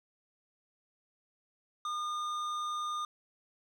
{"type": "tone with hard clipping", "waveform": "sine", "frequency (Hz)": 1215, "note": "D#6", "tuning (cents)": -42, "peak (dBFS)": -35, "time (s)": [1.85, 3.05], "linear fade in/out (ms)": 2, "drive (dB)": 10, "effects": []}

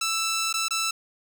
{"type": "tone with dropouts", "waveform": "10% pulse", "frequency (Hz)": 1324, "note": "E6", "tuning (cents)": 7, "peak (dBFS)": -16, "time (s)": [0.01, 0.91], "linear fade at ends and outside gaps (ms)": 5, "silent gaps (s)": [[0.528, 0.539], [0.684, 0.707]], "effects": []}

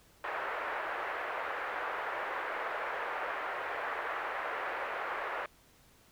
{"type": "band-pass noise", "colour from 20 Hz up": "white", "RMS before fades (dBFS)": -37, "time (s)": [0.24, 5.46], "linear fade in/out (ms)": 2, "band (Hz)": [450, 1800], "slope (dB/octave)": 24, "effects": ["pink hiss -63 dBFS RMS until 6.11 s"]}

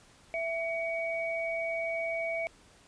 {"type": "tone pair together", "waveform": "sine", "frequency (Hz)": [663, 2256], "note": ["E5", "C#7"], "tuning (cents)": [10, 30], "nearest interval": "octave + major sixth", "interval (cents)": 2120, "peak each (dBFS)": [-32, -34], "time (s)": [0.34, 2.47], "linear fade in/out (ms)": 0, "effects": ["pink hiss -59 dBFS RMS until 2.87 s", "resampled to 22050 Hz"]}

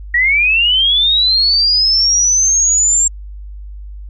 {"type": "linear sweep", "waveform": "sine", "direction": "up", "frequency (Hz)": [1882, 7460], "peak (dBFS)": -9, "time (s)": [0.14, 3.08], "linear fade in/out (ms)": 5, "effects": ["added 50 Hz sine -27 dBFS peak until 4.09 s"]}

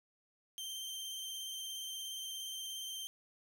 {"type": "tone with vibrato", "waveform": "sawtooth", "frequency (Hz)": 3136, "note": "G7", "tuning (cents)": 0, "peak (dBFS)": -38, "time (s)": [0.58, 3.07], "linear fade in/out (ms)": 0, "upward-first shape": "sine", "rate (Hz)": 17, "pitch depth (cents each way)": 20, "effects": []}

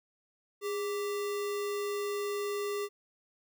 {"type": "tone with sample-and-hold", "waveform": "sine", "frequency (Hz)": 409.6, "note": "G#4", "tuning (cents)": -24, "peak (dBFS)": -31, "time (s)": [0.61, 2.89], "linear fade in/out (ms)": 50, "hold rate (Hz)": 1575, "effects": []}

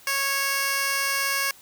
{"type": "tone with high-pass filter", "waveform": "15% pulse", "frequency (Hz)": 551, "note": "C#5", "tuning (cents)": -11, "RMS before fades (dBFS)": -25, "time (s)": [0.07, 1.51], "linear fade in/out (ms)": 2, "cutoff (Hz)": 1500, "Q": 0.53, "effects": ["white hiss -51 dBFS RMS until 1.61 s"]}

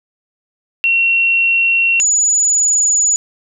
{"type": "tone pair in turn", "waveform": "sine", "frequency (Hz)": [2729, 6907], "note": ["F7", "A8"], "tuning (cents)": [-41, -33], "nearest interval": "octave + major third", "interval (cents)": 1608, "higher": "second", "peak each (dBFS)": -10, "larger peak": "neither", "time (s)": [[0.84, 2], [2, 3.16]], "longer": "neither", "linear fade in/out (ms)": 0, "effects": []}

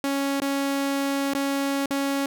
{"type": "tone with dropouts", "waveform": "sawtooth", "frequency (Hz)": 277.2, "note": "C#4", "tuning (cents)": 0, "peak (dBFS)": -19, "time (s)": [0.04, 2.26], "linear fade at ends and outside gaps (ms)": 1, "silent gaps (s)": [[0.402, 0.419], [1.336, 1.349], [1.859, 1.907]], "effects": []}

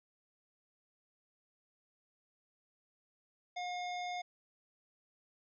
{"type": "harmonic tone with a mistuned harmonic", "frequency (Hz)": 716, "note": "F5", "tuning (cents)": 43, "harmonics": [1, 3, 5, 7, 9], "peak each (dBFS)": [-38, -45, -49, -56, -58], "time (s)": [3.56, 4.22], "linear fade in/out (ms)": 10, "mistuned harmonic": 9, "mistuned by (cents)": 16, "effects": []}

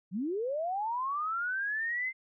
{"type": "linear sweep", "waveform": "sine", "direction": "up", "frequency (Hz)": [163, 2093], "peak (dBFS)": -30, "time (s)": [0.11, 2.13], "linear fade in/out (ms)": 50, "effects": []}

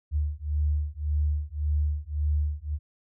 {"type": "beating tone pair", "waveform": "sine", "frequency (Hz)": [73.7, 75.5], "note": ["D2", "D2"], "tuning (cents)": [7, 48], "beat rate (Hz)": 1.8, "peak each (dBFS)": -27, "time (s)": [0.11, 2.79], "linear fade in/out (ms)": 50, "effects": []}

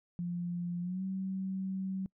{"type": "tone with pitch glide", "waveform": "sine", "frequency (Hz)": [174.61, 190.41], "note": ["F3", "F#3"], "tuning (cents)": [0, 50], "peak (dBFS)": -33, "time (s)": [0.19, 2.06], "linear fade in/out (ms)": 0, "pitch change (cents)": 150, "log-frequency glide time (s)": [0.81, 1.03], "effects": ["noise-tail reverb RT60 0.1 s tail -26 dB re dry"]}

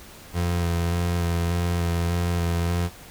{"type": "tone with vibrato", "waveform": "30% pulse", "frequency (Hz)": 86.1, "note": "F2", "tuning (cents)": -24, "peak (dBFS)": -19, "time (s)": [0.33, 2.9], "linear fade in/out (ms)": 50, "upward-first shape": "square", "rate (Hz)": 1.7, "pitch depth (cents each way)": 17, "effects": ["pink hiss -45 dBFS RMS until 3.1 s"]}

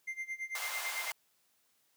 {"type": "tone with tremolo", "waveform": "triangle", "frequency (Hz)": 2093, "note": "C7", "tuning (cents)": 0, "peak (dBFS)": -33, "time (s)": [0.07, 1.11], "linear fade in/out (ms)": 10, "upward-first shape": "sine", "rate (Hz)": 9, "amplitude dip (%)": 90}
{"type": "high-pass noise", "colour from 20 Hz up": "pink", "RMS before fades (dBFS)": -40, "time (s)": [0.55, 1.12], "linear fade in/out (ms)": 2, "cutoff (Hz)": 730, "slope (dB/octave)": 24}
{"effects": ["white hiss -73 dBFS RMS until 1.96 s", "high-pass 100 Hz 12 dB/octave"]}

